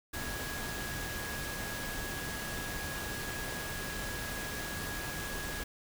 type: tone in noise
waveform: sine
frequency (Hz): 1661.2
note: G#6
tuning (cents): 0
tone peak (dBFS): -42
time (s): 0.13-5.64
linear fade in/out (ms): 10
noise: pink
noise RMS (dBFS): -39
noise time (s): 0.13-5.64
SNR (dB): -6
effects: none

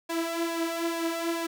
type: tone with flanger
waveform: sawtooth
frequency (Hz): 333.4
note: E4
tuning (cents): +20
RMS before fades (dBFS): -30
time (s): 0.09-1.47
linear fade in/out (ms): 10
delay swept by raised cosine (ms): 1.8 to 4.5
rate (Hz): 2.3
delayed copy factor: +0.6
effects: none

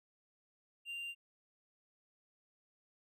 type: tone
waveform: triangle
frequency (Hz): 2784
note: F7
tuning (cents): -6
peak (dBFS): -39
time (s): 0.85-1.15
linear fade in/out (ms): 50
effects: none

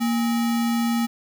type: tone with sample-and-hold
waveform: sine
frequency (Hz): 233.1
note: A#3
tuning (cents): 0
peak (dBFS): -19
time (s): 0-1.07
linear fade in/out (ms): 20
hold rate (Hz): 1050
effects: none

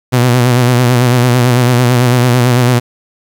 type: tone with vibrato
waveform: sawtooth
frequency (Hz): 123.47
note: B2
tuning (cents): 0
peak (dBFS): -3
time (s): 0.12-2.8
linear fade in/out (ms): 20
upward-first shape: sine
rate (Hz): 9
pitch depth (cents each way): 57
effects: 7-bit

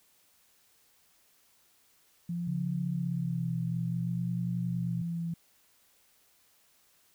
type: tone with vibrato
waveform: sine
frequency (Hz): 171.5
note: F3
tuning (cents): -31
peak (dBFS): -31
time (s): 2.29-5.34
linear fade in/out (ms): 5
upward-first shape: sine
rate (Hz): 0.57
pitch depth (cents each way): 38
type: tone with pitch glide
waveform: sine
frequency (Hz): 140 to 124.01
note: C#3 to B2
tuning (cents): +18 to +8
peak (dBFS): -33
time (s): 2.47-5.02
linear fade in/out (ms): 5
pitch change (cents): -210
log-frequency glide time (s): 2.9-3.68
effects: white hiss -66 dBFS RMS until 7.14 s

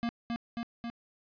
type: tone with echo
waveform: square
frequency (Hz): 234.4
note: A#3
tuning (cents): +10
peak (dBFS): -30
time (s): 0.03-0.09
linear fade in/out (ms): 0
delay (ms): 270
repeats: 3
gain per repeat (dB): -2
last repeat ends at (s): 0.9
effects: resampled to 11025 Hz + 12-bit

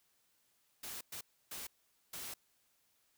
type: noise bursts at uneven times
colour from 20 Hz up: white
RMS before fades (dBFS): -45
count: 4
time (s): 0.83-1.01 / 1.12-1.21 / 1.51-1.67 / 2.13-2.34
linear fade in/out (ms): 5
effects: white hiss -75 dBFS RMS until 3.17 s

